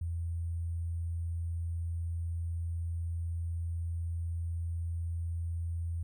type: tone with sample-and-hold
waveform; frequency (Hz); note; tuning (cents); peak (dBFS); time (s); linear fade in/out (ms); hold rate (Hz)
sine; 84; E2; +33; -32; 0.01-6.03; 5; 8820
effects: none